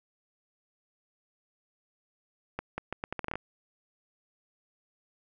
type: accelerating click train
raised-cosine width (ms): 0.5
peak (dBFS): -18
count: 11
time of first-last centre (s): 2.59-3.356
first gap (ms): 190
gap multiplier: 0.77
effects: none